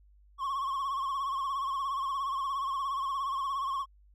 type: tone with vibrato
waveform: triangle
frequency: 1090 Hz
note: C#6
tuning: 29 cents flat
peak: -28 dBFS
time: 0.38-3.86 s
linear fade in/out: 50 ms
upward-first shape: sine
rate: 17 Hz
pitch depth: 70 cents each way
effects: added 50 Hz sine -57 dBFS peak until 4.14 s